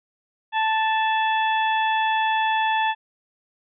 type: harmonic tone with a mistuned harmonic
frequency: 880 Hz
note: A5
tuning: in tune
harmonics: 1 / 2 / 3 / 4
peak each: -20 / -26 / -30 / -32 dBFS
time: 0.52-2.95 s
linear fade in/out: 50 ms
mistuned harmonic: 4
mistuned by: -50 cents
effects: none